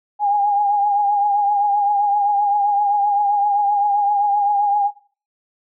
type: tone with vibrato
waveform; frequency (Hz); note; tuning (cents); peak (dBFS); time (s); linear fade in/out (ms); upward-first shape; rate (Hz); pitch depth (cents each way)
sine; 817; G#5; -29; -14; 0.19-4.91; 50; triangle; 7.7; 48
effects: noise-tail reverb RT60 0.4 s tail -18 dB re dry